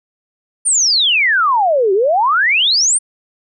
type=exponential two-way sweep; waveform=sine; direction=down then up; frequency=9397 to 370 to 9397 Hz; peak=-10 dBFS; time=0.65-2.99 s; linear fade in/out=20 ms; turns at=1.93 s; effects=none